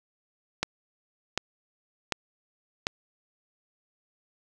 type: click train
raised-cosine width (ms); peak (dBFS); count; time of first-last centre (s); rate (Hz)
0.2; -8; 4; 0.63-2.869; 1.34
effects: none